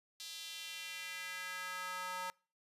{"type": "tone with high-pass filter sweep", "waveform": "square", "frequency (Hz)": 182.9, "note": "F#3", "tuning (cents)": -20, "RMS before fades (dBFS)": -44, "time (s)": [0.2, 2.3], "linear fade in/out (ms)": 0, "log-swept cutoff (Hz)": [4000, 960], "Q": 2.1, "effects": ["noise-tail reverb RT60 0.4 s tail -26 dB re dry", "resampled to 32000 Hz"]}